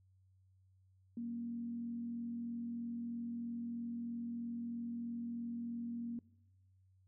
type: tone with frequency modulation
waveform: sine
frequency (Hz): 235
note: A#3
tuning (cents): +14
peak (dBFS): -39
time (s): 1.17-6.19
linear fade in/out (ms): 2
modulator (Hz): 43.1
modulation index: 0.23
effects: noise-tail reverb RT60 0.9 s tail -21 dB re dry + added 94 Hz sine -66 dBFS peak until 7.07 s

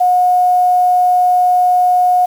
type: tone with quantisation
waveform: sine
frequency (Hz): 724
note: F#5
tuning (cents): -38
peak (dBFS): -8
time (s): 0-2.26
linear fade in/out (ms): 10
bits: 6
effects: none

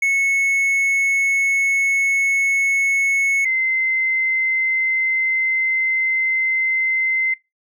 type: tone pair in turn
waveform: triangle / sine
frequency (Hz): 2200 / 2069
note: C#7 / C7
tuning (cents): -14 / -20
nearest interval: minor second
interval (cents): 106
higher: first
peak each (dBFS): -13 / -16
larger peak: first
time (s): 0.02-3.45 / 3.45-7.34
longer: second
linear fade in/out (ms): 5
effects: noise-tail reverb RT60 0.2 s tail -23 dB re dry

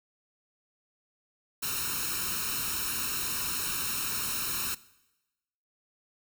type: noise with comb filter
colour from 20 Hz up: white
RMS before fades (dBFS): -32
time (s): 1.62-4.75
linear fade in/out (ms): 10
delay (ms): 0.74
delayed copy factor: +0.9
effects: noise-tail reverb RT60 1.0 s tail -20 dB re dry

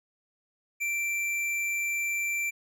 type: tone with tanh clipping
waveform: sine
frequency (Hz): 2349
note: D7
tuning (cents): 0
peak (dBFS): -29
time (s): 0.8-2.51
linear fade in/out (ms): 20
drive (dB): 14
effects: none

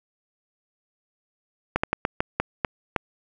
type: slowing click train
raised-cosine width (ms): 0.5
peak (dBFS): -6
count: 8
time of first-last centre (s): 1.76-2.962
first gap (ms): 75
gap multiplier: 1.27
effects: 8-bit

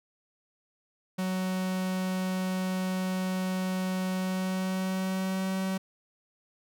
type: tone with pitch glide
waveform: 45% pulse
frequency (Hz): 186.1 to 189.79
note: F#3 to F#3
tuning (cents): +10 to +44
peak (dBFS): -28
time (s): 1.18-5.78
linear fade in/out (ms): 10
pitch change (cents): +34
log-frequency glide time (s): 4.14-5.55
effects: none

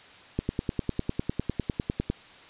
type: click train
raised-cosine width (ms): 3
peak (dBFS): -13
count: 18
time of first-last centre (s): 0.39-2.1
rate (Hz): 9.94
effects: white hiss -50 dBFS RMS until 2.49 s + resampled to 8000 Hz

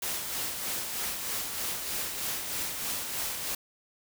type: noise with tremolo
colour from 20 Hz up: white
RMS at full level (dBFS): -32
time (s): 0.02-3.55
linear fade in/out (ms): 5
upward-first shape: sine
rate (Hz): 3.2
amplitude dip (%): 40
effects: none

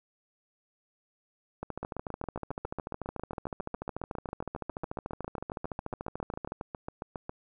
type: two click trains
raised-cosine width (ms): 1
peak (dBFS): -21 / -22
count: 68 / 41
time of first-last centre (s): 1.63-6.521 / 1.83-7.294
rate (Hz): 13.7 / 7.32
effects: none

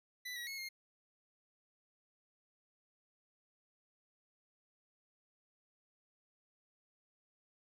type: tone with pitch steps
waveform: 25% pulse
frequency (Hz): 1986 / 1917 / 2181 / 2132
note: B6 / A#6 / C#7 / C7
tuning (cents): +9 / +48 / -29 / +32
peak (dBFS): -38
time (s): 0.25-0.69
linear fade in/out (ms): 10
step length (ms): 110
effects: none

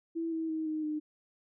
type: tone with pitch steps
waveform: sine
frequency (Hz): 330 / 323.4 / 316.9 / 310.6 / 304.4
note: E4 / E4 / D#4 / D#4 / D#4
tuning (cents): +2 / -33 / +32 / -3 / -38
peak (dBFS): -31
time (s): 0.15-1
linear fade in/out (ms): 20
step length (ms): 170
effects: none

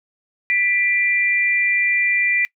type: tone pair together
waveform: sine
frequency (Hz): 1975.5 / 2371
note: B6 / D7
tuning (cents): 0 / +16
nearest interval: minor third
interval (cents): 316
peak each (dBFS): -18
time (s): 0.5-2.45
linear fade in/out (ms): 0
effects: noise-tail reverb RT60 0.1 s tail -23 dB re dry

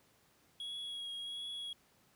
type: tone with vibrato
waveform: triangle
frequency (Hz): 3322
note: G#7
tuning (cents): 0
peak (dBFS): -39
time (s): 0.6-1.73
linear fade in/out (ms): 2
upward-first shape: triangle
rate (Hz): 1.4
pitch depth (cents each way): 24
effects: pink hiss -69 dBFS RMS until 2.15 s + high-pass 80 Hz 12 dB/octave

